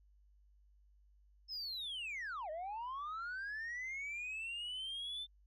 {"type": "linear two-way sweep", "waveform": "sine", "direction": "down then up", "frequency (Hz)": [5270, 600, 3571], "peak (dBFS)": -38, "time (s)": [1.48, 5.27], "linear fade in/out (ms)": 50, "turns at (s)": 2.5, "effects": ["tanh soft clip ceiling -39 dBFS", "added 50 Hz sine -64 dBFS peak until 5.46 s"]}